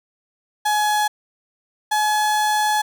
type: tone pair in turn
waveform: 35% pulse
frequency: 843 / 848.9 Hz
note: G#5 / G#5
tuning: +26 / +38 cents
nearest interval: unison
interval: 12 cents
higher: second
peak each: -15 dBFS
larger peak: neither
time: 0.65-1.08 / 1.91-2.82 s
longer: second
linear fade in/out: 10 ms
effects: none